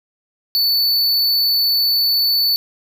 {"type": "tone", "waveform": "square", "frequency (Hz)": 4481, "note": "C#8", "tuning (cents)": 18, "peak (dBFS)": -14, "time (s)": [0.55, 2.56], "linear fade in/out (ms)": 0, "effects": []}